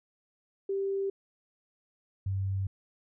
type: tone pair in turn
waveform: sine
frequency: 392 / 96.73 Hz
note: G4 / G2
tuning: 0 / -23 cents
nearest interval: 2 octaves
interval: 2423 cents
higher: first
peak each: -28 dBFS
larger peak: neither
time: 0.69-1.1 / 2.26-2.67 s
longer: neither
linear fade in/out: 5 ms
effects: none